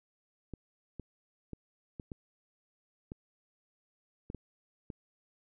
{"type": "clicks", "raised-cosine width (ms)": 3, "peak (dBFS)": -28, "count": 9, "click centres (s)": [0.537, 0.997, 1.533, 1.998, 2.118, 3.119, 4.301, 4.347, 4.902], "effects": []}